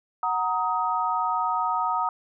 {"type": "chord", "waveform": "sine", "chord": "D# minor", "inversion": "first", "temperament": "equal with one note detuned", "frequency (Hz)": [740, 932.3, 1256.8], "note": ["F#5", "A#5", "D#6"], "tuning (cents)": [0, 0, 17], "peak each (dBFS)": [-29, -26, -26], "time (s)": [0.23, 2.09], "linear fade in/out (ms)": 2, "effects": []}